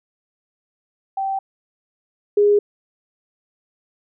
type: tone pair in turn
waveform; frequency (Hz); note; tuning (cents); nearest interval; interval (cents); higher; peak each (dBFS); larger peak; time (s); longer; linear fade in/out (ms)
sine; 777 / 411.6; G5 / G#4; -16 / -16; major seventh; 1100; first; -20 / -11; second; 1.17-1.39 / 2.37-2.59; neither; 5
effects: none